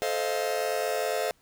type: chord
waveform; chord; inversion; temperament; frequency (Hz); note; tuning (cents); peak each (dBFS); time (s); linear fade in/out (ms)
45% pulse; F dominant seventh; first; just; 436.5 / 523.8 / 628.6 / 698.5; A4 / C5 / Eb5 / F5; -14 / +2 / +18 / 0; -32; 0.02-1.31; 0
effects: pink hiss -65 dBFS RMS until 1.41 s